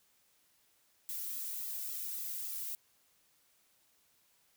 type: noise with flanger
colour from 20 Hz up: violet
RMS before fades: -40 dBFS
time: 1.09-2.75 s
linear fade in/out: 0 ms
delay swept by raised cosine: 1.5 to 2.1 ms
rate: 3.6 Hz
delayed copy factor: +0.6
effects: white hiss -71 dBFS RMS until 4.56 s